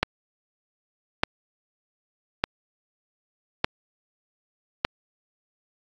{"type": "click train", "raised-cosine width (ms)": 0.3, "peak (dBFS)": -3, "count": 5, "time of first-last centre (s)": [0.03, 4.849], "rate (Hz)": 0.83, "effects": ["AAC 48 kbps"]}